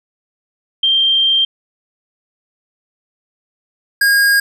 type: tone pair in turn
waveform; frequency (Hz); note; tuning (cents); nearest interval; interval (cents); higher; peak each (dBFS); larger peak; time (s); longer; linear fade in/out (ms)
sine / square; 3167 / 1628; G7 / G#6; +17 / -35; octave; 1152; first; -10; neither; 0.83-1.45 / 4.01-4.4; first; 5
effects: none